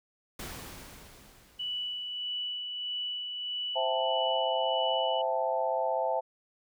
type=noise with exponential decay; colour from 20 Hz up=pink; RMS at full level=-39 dBFS; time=0.39-2.6 s; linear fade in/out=5 ms; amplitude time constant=480 ms
type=tone with tremolo; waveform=sine; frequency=2960 Hz; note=F#7; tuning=in tune; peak=-31 dBFS; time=1.59-5.22 s; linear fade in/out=10 ms; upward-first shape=sine; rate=1.6 Hz; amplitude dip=35%
type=chord; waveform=sine; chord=A minor seventh; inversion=first; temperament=equal; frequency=523.3 / 659.3 / 784 / 880 Hz; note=C5 / E5 / G5 / A5; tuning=0 / 0 / 0 / 0 cents; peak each=-32 / -31 / -35 / -32 dBFS; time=3.75-6.21 s; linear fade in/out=20 ms
effects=none